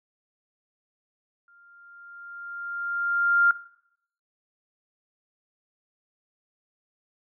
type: tone with exponential growth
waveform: sine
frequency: 1396.9 Hz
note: F6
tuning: in tune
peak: -15 dBFS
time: 1.48-3.51 s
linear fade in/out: 2 ms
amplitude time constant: 440 ms
effects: noise-tail reverb RT60 0.7 s tail -18 dB re dry